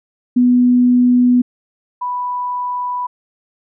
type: tone pair in turn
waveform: sine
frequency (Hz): 246.9 / 987.6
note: B3 / B5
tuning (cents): 0 / 0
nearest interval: 2 octaves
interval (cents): 2400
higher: second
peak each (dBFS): -8 / -18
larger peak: first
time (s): 0.36-1.42 / 2.01-3.07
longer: neither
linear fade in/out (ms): 10
effects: none